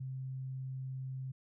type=tone; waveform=sine; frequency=131.4 Hz; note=C3; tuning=8 cents sharp; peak=-38 dBFS; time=0-1.32 s; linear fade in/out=10 ms; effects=none